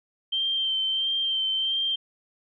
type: tone with vibrato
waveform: sine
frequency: 3136 Hz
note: G7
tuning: in tune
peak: -23 dBFS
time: 0.32-1.96 s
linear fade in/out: 10 ms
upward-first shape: sine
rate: 1.5 Hz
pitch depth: 21 cents each way
effects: none